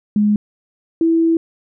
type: tone pair in turn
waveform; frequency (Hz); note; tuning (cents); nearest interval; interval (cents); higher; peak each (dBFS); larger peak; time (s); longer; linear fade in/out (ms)
sine; 208.8 / 329.2; G#3 / E4; +10 / -2; minor sixth; 788; second; -11; neither; 0.16-0.36 / 1.01-1.37; second; 2
effects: none